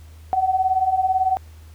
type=beating tone pair; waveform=sine; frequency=740 / 758 Hz; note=F#5 / F#5; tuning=0 / +42 cents; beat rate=18 Hz; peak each=-22 / -18 dBFS; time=0.33-1.37 s; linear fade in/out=0 ms; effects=added 79 Hz sine -40 dBFS peak until 1.74 s + pink hiss -54 dBFS RMS until 1.74 s